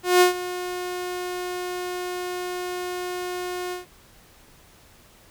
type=tone with ADSR envelope; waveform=sawtooth; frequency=360 Hz; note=F#4; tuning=47 cents flat; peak=-8 dBFS; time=0.03-3.86 s; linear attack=180 ms; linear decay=120 ms; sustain=-16 dB; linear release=140 ms; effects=pink hiss -53 dBFS RMS until 5.3 s